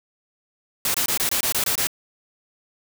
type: noise bursts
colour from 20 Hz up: white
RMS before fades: -22 dBFS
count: 9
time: 0.85-1.871 s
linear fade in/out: 2 ms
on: 93 ms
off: 23 ms
effects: none